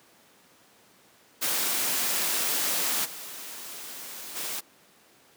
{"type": "noise with level steps", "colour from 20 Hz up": "white", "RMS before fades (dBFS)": [-27, -40, -33], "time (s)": [1.41, 4.61], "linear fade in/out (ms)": 20, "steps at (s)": [3.04, 4.35], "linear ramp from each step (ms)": 20, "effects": ["pink hiss -58 dBFS RMS until 5.36 s", "high-pass 200 Hz 12 dB/octave"]}